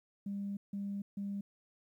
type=tone bursts at uneven times; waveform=sine; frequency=200.1 Hz; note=G3; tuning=36 cents sharp; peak=-35 dBFS; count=3; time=0.26-0.57 / 0.73-1.02 / 1.17-1.41 s; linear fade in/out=5 ms; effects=tanh soft clip ceiling -31 dBFS + 12-bit